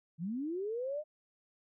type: linear sweep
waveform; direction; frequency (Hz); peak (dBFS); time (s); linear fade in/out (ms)
sine; up; 150.3 to 622.3; -34; 0.18-1.04; 50
effects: none